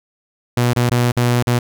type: tone with dropouts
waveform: sawtooth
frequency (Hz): 121.4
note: B2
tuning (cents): -29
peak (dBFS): -9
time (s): 0.57-1.59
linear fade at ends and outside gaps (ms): 5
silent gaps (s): 0.734-0.762 / 0.896-0.912 / 1.119-1.167 / 1.427-1.47
effects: none